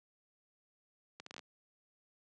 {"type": "accelerating click train", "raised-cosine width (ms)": 0.2, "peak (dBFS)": -29, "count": 7, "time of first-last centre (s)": [1.2, 1.392], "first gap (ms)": 64, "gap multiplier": 0.71, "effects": ["high-pass 150 Hz 12 dB/octave", "resampled to 24000 Hz"]}